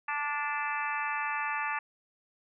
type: harmonic tone with a mistuned harmonic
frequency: 292.7 Hz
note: D4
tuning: 6 cents flat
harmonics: 3 / 4 / 5 / 6 / 7 / 8 / 9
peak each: -35 / -36 / -40 / -36 / -41 / -42 / -39 dBFS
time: 0.08-1.79 s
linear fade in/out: 5 ms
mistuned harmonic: 5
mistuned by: -21 cents
effects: none